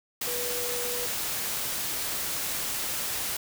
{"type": "tone in noise", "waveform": "sine", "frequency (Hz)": 487.6, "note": "B4", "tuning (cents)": -22, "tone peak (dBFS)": -34, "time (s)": [0.27, 1.06], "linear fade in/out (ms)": 5, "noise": "white", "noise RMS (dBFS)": -31, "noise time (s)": [0.21, 3.37], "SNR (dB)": -6, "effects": []}